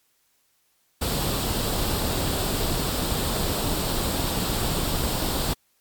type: noise with comb filter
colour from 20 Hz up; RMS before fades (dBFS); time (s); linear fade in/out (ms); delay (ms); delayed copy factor
pink; -25; 1.01-5.54; 10; 0.24; +0.5
effects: white hiss -67 dBFS RMS until 5.8 s + MP3 96 kbps